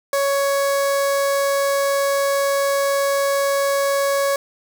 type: tone with notch filter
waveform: sawtooth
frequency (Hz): 557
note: C#5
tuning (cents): +8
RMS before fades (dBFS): -19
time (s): 0.13-4.36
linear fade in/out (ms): 2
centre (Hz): 2900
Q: 1.5
effects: none